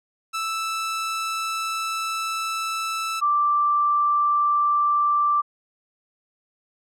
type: tone pair in turn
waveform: sawtooth / sine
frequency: 1318.5 / 1174.6 Hz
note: E6 / D6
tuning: 0 / 0 cents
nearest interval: major second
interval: 200 cents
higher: first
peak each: -21 / -17 dBFS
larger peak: second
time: 0.33-3.21 / 3.21-5.42 s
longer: first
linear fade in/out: 20 ms
effects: low-pass 11000 Hz 12 dB/octave

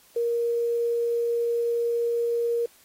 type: tone with quantisation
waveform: sine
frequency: 470 Hz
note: A#4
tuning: 14 cents sharp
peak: -22 dBFS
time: 0.16-2.66 s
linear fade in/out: 5 ms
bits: 8
effects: white hiss -57 dBFS RMS until 2.84 s + AAC 48 kbps

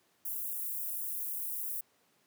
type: high-pass noise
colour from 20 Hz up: white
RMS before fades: -37 dBFS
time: 0.25-1.81 s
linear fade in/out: 5 ms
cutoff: 11000 Hz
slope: 24 dB/octave
effects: pink hiss -70 dBFS RMS until 2.26 s + high-pass 200 Hz 12 dB/octave

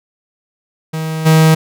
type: tone with level steps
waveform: 45% pulse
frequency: 158.8 Hz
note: D#3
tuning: 36 cents sharp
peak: -18 / -6 dBFS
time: 0.93-1.55 s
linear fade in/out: 10 ms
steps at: 1.25 s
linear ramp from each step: 20 ms
effects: none

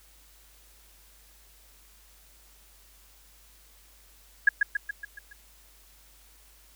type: tone with echo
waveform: sine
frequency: 1661.2 Hz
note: G#6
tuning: in tune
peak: -13 dBFS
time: 4.47-4.49 s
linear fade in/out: 5 ms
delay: 140 ms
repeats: 6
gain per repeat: -5 dB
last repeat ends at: 5.33 s
effects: added 50 Hz sine -58 dBFS peak until 6.75 s + white hiss -58 dBFS RMS until 6.75 s

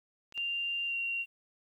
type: clicks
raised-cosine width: 0.2 ms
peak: -33 / -30 dBFS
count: 2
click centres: 0.324 / 0.377 s
type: tone with pitch glide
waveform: sine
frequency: 2787 to 2757 Hz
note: F7 to F7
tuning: -4 to -23 cents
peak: -31 dBFS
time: 0.34-1.26 s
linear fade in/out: 50 ms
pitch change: -19 cents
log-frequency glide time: 0.86-0.94 s
effects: 11-bit

